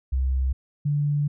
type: tone pair in turn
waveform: sine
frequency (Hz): 65.41 / 145.83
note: C2 / D3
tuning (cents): 0 / -12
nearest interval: octave + major second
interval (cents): 1388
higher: second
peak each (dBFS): -20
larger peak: neither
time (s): 0.12-0.53 / 0.85-1.28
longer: second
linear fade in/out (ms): 10
effects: none